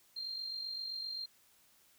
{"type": "tone with amplitude modulation", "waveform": "sine", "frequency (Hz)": 4186, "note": "C8", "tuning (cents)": 0, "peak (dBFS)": -36, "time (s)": [0.16, 1.26], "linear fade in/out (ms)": 10, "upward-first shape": "sine", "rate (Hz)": 47.7, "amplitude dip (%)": 50, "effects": ["white hiss -67 dBFS RMS until 1.98 s"]}